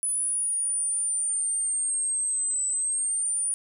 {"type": "linear two-way sweep", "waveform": "sine", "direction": "down then up", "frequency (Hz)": [9956, 7990, 9520], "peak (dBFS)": -24, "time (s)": [0.03, 3.54], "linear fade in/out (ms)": 0, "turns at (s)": 2.67, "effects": []}